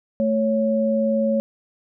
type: tone pair together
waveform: sine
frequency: 220.2 / 554.4 Hz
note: A3 / C#5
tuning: +2 / 0 cents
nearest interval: octave + major third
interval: 1598 cents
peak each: -20 dBFS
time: 0.2-1.4 s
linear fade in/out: 0 ms
effects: none